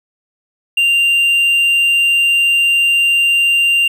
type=tone; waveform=triangle; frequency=2783 Hz; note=F7; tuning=7 cents flat; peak=-8 dBFS; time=0.77-3.88 s; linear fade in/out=5 ms; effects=none